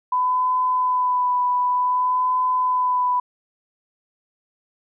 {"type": "tone with vibrato", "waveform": "sine", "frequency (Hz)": 1000, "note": "B5", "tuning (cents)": 21, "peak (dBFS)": -17, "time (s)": [0.12, 3.2], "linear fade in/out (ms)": 5, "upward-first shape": "sine", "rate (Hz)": 0.54, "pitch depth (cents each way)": 18, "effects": []}